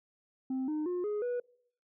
sine tone with pitch steps, 261.6 / 305.8 / 357.4 / 417.7 / 488.2 Hz, C4 / D#4 / F4 / G#4 / B4, 0 / -30 / +40 / +10 / -20 cents, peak -28 dBFS, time 0.5-1.4 s, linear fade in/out 5 ms, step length 180 ms, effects noise-tail reverb RT60 0.6 s tail -25 dB re dry + tanh soft clip ceiling -30 dBFS

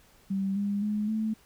sine tone with pitch steps, 194.3 / 202.1 / 210.2 / 218.6 Hz, G3 / G#3 / G#3 / A3, -15 / -47 / +21 / -11 cents, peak -26 dBFS, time 0.3-1.34 s, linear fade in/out 10 ms, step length 260 ms, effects pink hiss -60 dBFS RMS until 1.45 s

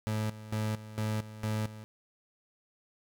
30% pulse tone with tremolo, 108 Hz, A2, 32 cents flat, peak -27 dBFS, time 0.07-1.84 s, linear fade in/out 0 ms, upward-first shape square, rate 2.2 Hz, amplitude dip 80%, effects none

